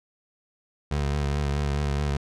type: tone with vibrato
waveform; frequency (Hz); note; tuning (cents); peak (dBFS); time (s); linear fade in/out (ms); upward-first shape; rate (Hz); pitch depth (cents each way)
25% pulse; 71.8; D2; -39; -20; 0.91-2.17; 5; triangle; 4.7; 53
effects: low-pass 7000 Hz 12 dB/octave